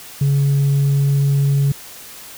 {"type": "tone", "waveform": "sine", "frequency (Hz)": 140, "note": "C#3", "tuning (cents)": 18, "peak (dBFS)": -10, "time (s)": [0.21, 1.72], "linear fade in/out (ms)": 5, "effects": ["tanh soft clip ceiling -11 dBFS", "white hiss -37 dBFS RMS until 2.37 s"]}